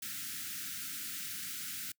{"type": "band-stop noise", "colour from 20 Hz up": "white", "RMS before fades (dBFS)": -41, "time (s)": [0.02, 1.92], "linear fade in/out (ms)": 5, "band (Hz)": [320, 1300], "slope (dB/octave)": 96, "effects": ["noise-tail reverb RT60 0.1 s tail -25 dB re dry", "high-pass 100 Hz 12 dB/octave"]}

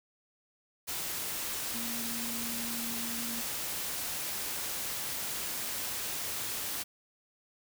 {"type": "tone in noise", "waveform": "sine", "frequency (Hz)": 233.1, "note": "A#3", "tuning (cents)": 0, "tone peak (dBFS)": -40, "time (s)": [1.73, 3.42], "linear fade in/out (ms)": 20, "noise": "white", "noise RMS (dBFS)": -36, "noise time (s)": [0.87, 6.84], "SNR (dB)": -7, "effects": []}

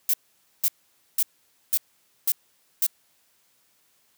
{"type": "noise bursts", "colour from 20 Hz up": "violet", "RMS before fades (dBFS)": -21, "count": 6, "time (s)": [0.09, 2.866], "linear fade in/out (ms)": 2, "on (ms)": 46, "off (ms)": 500, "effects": ["white hiss -65 dBFS RMS until 4.17 s", "high-pass 80 Hz 12 dB/octave"]}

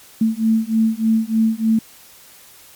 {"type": "beating tone pair", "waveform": "sine", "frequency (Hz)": [221, 224.3], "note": ["A3", "A3"], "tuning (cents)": [8, 34], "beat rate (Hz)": 3.3, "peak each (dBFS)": -17, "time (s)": [0.21, 1.79], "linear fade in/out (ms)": 5, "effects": ["white hiss -45 dBFS RMS until 2.75 s", "MP3 96 kbps"]}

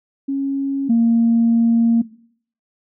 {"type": "tone pair in turn", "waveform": "sine", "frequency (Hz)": [274.8, 231.1], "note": ["C#4", "A#3"], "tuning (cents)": [-15, -15], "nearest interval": "minor third", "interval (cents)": 300, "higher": "first", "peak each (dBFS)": [-18, -10], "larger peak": "second", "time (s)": [[0.28, 0.89], [0.89, 2.02]], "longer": "second", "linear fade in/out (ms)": 10, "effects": ["noise-tail reverb RT60 0.6 s tail -20 dB re dry", "tanh soft clip ceiling -7 dBFS"]}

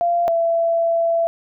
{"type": "tone pair in turn", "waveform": "sine", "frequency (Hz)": [690, 669.6], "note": ["F5", "E5"], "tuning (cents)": [-21, 27], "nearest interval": "minor second", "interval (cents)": 52, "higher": "first", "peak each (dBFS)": -15, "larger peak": "neither", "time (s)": [[0.01, 0.28], [0.28, 1.27]], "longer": "second", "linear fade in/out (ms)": 0, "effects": []}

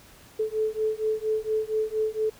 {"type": "beating tone pair", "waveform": "sine", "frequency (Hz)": [432.7, 437], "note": ["A4", "A4"], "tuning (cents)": [-29, -12], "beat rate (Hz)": 4.3, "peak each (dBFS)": -27, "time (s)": [0.39, 2.3], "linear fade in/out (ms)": 10, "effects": ["pink hiss -52 dBFS RMS until 2.39 s"]}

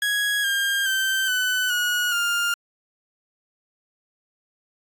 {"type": "tone with pitch steps", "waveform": "30% pulse", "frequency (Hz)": [1661.2, 1606.5, 1553.5, 1502.4, 1452.9, 1405], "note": ["G#6", "G6", "G6", "F#6", "F#6", "F6"], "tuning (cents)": [0, 42, -16, 26, -32, 10], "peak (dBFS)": -18, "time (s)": [0.02, 2.54], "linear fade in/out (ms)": 2, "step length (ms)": 420, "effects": ["AAC 64 kbps"]}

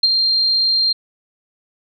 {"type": "tone with ADSR envelope", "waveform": "sine", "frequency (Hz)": 4186, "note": "C8", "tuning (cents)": 0, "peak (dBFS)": -8, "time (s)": [0.03, 0.93], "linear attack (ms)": 6, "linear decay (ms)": 34, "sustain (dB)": -5, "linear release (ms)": 11, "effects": []}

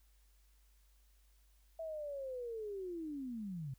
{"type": "linear sweep", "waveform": "sine", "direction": "down", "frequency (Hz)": [659.3, 125.7], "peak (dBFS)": -40, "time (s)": [1.79, 3.74], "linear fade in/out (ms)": 5, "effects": ["added 50 Hz sine -65 dBFS peak until 3.78 s", "white hiss -75 dBFS RMS until 3.78 s"]}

